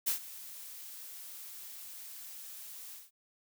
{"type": "noise with ADSR envelope", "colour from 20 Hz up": "blue", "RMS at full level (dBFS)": -29, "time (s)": [0.06, 3.11], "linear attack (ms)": 18, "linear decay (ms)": 110, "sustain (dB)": -18, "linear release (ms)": 180, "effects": []}